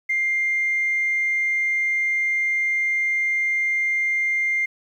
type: tone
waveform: sine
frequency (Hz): 2100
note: C7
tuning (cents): +6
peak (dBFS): -18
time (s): 0.09-4.66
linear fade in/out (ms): 10
effects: tanh soft clip ceiling -14 dBFS + 9-bit